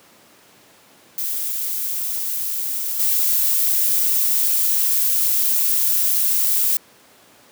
violet noise with level steps, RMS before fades -24 / -18 dBFS, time 1.18-6.77 s, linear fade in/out 2 ms, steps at 2.99 s, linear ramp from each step 10 ms, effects pink hiss -50 dBFS RMS until 7.51 s + high-pass 200 Hz 12 dB/octave

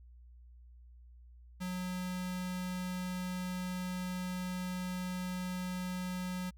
square tone with notch filter, 182.3 Hz, F#3, 25 cents flat, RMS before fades -38 dBFS, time 1.6-6.51 s, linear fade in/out 20 ms, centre 410 Hz, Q 0.73, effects added 60 Hz sine -53 dBFS peak until 6.57 s

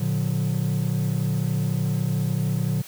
triangle chord, Bb augmented, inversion none, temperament equal with one note detuned, 116.54 / 146.83 / 180.56 Hz, Bb2 / D3 / F#3, 0 / 0 / -42 cents, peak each -23 / -22 / -24 dBFS, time 0-2.82 s, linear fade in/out 10 ms, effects tanh soft clip ceiling -14 dBFS + white hiss -43 dBFS RMS until 2.87 s

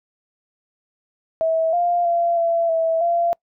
sine tone with pitch steps, 649 / 699 / 685 / 673 / 654 / 685 Hz, E5 / F5 / F5 / E5 / E5 / F5, -27 / +1 / -34 / +36 / -14 / -34 cents, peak -16 dBFS, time 1.41-3.33 s, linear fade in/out 0 ms, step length 320 ms, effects noise-tail reverb RT60 0.1 s tail -26 dB re dry

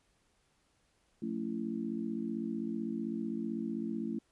harmonic tone with a mistuned harmonic, 55.7 Hz, A1, 22 cents sharp, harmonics 3 / 4 / 5 / 6, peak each -44 / -36 / -41 / -40 dBFS, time 1.22-4.19 s, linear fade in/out 5 ms, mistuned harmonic 3, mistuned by +130 cents, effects pink hiss -73 dBFS RMS until 4.31 s + resampled to 24000 Hz

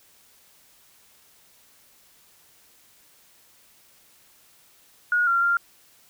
sine tone with pitch steps, 1444 / 1379 / 1392 Hz, F#6 / F6 / F6, -43 / -22 / -6 cents, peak -18 dBFS, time 5.12-5.57 s, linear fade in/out 2 ms, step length 150 ms, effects white hiss -57 dBFS RMS until 6.09 s

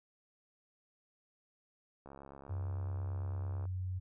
click train, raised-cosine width 1 ms, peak -37 dBFS, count 111, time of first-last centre 2.06-3.654 s, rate 69 Hz
sine tone, 92.5 Hz, F#2, in tune, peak -35 dBFS, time 2.49-4 s, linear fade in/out 20 ms
effects none

